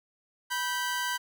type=tone pair together; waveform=sawtooth; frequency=979 / 1554.1 Hz; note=B5 / G6; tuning=-15 / -15 cents; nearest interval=minor sixth; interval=800 cents; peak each=-28 dBFS; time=0.5-1.18 s; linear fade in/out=20 ms; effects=none